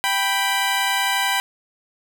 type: tone pair together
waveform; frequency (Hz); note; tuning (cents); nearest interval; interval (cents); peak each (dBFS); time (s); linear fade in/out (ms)
15% pulse; 784.2 / 988; G5 / B5; 0 / 0; major third; 400; -15; 0.04-1.4; 0
effects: none